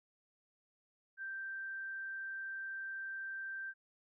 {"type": "tone", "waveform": "sine", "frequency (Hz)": 1568, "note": "G6", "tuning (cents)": 0, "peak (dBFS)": -40, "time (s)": [1.17, 3.74], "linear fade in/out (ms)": 50, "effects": []}